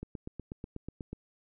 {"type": "click train", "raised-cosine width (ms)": 3, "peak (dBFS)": -26, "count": 10, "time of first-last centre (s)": [0.03, 1.13], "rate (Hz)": 8.18, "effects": []}